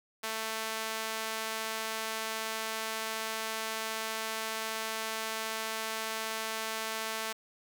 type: tone with high-pass filter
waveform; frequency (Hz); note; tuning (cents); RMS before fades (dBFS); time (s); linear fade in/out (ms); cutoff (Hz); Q
sawtooth; 221.3; A3; +10; -36; 0.23-7.33; 10; 820; 0.56
effects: none